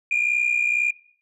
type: tone pair together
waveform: sine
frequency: 2395 / 2457 Hz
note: D7 / D#7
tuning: +33 / -22 cents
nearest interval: unison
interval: 45 cents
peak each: -20 dBFS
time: 0.11-0.91 s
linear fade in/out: 5 ms
effects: noise-tail reverb RT60 0.5 s tail -18 dB re dry + tanh soft clip ceiling -14 dBFS